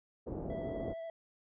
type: low-pass noise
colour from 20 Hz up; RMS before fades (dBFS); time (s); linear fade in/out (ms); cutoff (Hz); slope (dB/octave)
white; -40; 0.26-0.94; 20; 530; 24
type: tone with vibrato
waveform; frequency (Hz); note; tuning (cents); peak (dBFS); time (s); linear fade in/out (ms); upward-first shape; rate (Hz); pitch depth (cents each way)
triangle; 659.3; E5; 0; -38; 0.5-1.1; 2; triangle; 13; 19
effects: resampled to 8000 Hz